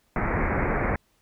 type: low-pass noise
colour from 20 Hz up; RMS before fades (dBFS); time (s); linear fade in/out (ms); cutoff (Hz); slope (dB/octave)
pink; -25; 0.16-0.96; 2; 2300; 96
effects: pink hiss -67 dBFS RMS until 1.21 s